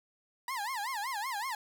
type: tone with vibrato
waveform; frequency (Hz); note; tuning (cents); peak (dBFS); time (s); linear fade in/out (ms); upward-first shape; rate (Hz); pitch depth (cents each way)
30% pulse; 932.3; A#5; 0; -31; 0.48-1.55; 2; sine; 5.3; 260
effects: none